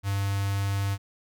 square tone with notch filter, 99.3 Hz, G2, 23 cents sharp, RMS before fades -27 dBFS, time 0.03-0.98 s, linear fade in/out 50 ms, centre 390 Hz, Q 0.71, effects none

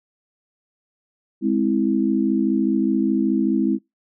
sine chord, Ab augmented, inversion none, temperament equal with one note detuned, 207.7 / 261.6 / 326.6 Hz, Ab3 / C4 / E4, 0 / 0 / -16 cents, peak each -21 dBFS, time 1.41-3.79 s, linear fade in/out 50 ms, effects noise-tail reverb RT60 0.2 s tail -25 dB re dry

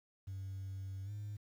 sine tone with pitch glide, 96.3 to 103.81 Hz, G2 to G#2, -30 to 0 cents, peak -39 dBFS, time 0.27-1.37 s, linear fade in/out 10 ms, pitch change +130 cents, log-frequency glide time 1.04-1.11 s, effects tanh soft clip ceiling -39 dBFS + 11-bit

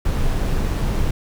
brown noise with amplitude modulation, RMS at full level -18 dBFS, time 0.05-1.11 s, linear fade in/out 5 ms, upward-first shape sine, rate 134 Hz, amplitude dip 25%, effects none

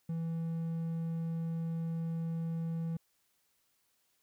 triangle tone, 164.81 Hz, E3, in tune, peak -31 dBFS, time 0.09-2.97 s, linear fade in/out 5 ms, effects white hiss -75 dBFS RMS until 4.22 s

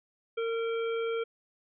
harmonic tone with a mistuned harmonic, 457.4 Hz, A#4, 33 cents flat, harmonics 1 / 3 / 5 / 7, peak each -29 / -39 / -43 / -46 dBFS, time 0.37-1.24 s, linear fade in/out 10 ms, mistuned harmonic 5, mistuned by +25 cents, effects none

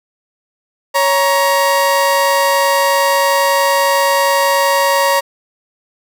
30% pulse tone pair together, 555.7 / 943 Hz, C#5 / A#5, +4 / +20 cents, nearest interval major sixth, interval 916 cents, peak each -11 dBFS, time 0.94-5.21 s, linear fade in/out 20 ms, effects none

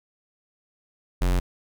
square tone, 45 Hz, F#1, 47 cents flat, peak -20 dBFS, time 1.21-1.4 s, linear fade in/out 10 ms, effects none

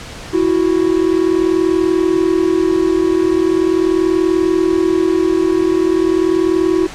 triangle tone pair together, 329.6 / 370 Hz, E4 / F#4, 0 / 0 cents, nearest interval major second, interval 200 cents, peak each -12 dBFS, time 0.33-6.87 s, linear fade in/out 10 ms, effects pink hiss -31 dBFS RMS until 6.94 s + low-pass 7000 Hz 12 dB/octave

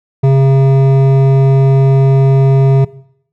triangle tone with hard clipping, 135.2 Hz, C#3, 43 cents flat, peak -7 dBFS, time 0.23-2.85 s, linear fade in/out 10 ms, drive 15 dB, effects noise-tail reverb RT60 0.7 s tail -20 dB re dry

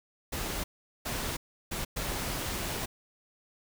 pink noise bursts at uneven times, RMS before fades -34 dBFS, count 4, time 0.32-0.64 / 1.05-1.37 / 1.71-1.85 / 1.96-2.86 s, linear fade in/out 10 ms, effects none

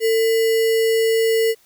sine tone with sample-and-hold, 449.7 Hz, A4, 38 cents sharp, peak -14 dBFS, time 0-1.55 s, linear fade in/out 50 ms, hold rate 2450 Hz, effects white hiss -56 dBFS RMS until 1.65 s

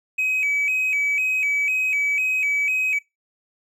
triangle tone with vibrato, 2405 Hz, D7, 41 cents sharp, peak -16 dBFS, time 0.18-2.99 s, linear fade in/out 10 ms, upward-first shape square, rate 2 Hz, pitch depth 88 cents each way, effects noise-tail reverb RT60 0.2 s tail -22 dB re dry + tanh soft clip ceiling -14 dBFS

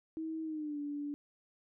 sine tone with pitch glide, 320 to 290.1 Hz, D#4 to D4, +49 to -21 cents, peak -36 dBFS, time 0.17-1.14 s, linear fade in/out 0 ms, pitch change -170 cents, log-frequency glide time 0.43-0.79 s, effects none

